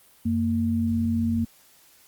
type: tone pair together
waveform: sine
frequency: 91.91 / 230 Hz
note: F#2 / A#3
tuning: -11 / -23 cents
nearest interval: octave + major third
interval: 1588 cents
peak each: -27 / -22 dBFS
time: 0.25-1.45 s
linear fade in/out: 10 ms
effects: white hiss -56 dBFS RMS until 2.07 s + Opus 32 kbps